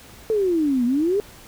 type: exponential two-way sweep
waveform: sine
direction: down then up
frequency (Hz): 452.2 to 234.5 to 425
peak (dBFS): -17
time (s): 0.3-1.2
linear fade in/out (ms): 0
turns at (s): 0.85
effects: pink hiss -45 dBFS RMS until 1.47 s